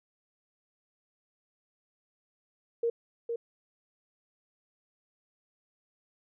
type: tone with echo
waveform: sine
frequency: 466.2 Hz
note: A#4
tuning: in tune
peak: -25 dBFS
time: 2.83-2.9 s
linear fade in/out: 5 ms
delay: 460 ms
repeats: 1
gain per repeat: -5 dB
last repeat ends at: 3.36 s
effects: none